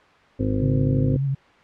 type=harmonic tone; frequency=51.91 Hz; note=G#1; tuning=in tune; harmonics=1 / 2 / 3 / 4 / 5 / 6 / 7 / 9 / 10; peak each=-30 / -24 / -35 / -35 / -24 / -35 / -34 / -34 / -32 dBFS; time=0.39-1.17 s; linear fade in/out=10 ms
type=tone with vibrato; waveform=sine; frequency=137.4 Hz; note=C#3; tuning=15 cents flat; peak=-20 dBFS; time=0.61-1.35 s; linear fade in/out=10 ms; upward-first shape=triangle; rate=9.8 Hz; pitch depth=44 cents each way
effects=white hiss -52 dBFS RMS until 1.63 s + low-pass 2000 Hz 12 dB/octave